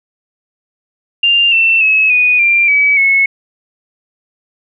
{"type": "tone with pitch steps", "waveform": "sine", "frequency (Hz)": [2794, 2683, 2577, 2475, 2377, 2283, 2192], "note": ["F7", "E7", "E7", "D#7", "D7", "D7", "C#7"], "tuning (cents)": [0, 30, -40, -10, 20, -50, -20], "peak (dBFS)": -7, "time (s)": [1.23, 3.26], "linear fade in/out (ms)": 5, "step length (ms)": 290, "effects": []}